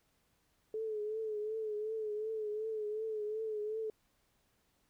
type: tone with vibrato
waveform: sine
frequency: 431.2 Hz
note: A4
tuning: 35 cents flat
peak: -35 dBFS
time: 0.74-3.9 s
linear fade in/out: 2 ms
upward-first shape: triangle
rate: 2.7 Hz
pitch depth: 62 cents each way
effects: pink hiss -75 dBFS RMS until 4.89 s